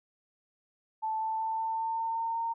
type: tone with pitch steps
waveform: sine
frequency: 878 / 883.6 / 889.2 / 894.9 / 900.6 / 906.3 / 912.1 / 917.9 Hz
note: A5 / A5 / A5 / A5 / A5 / A#5 / A#5 / A#5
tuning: -4 / +7 / +18 / +29 / +40 / -49 / -38 / -27 cents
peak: -29 dBFS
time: 1.02-2.54 s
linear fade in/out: 20 ms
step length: 190 ms
effects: none